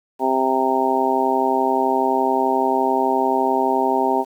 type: harmonic tone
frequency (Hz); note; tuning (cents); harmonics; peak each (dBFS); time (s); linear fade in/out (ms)
131.6; C3; +10; 2 / 3 / 4 / 5 / 6 / 7; -24 / -22 / -29 / -24 / -22 / -21; 0.19-4.25; 50
effects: 8-bit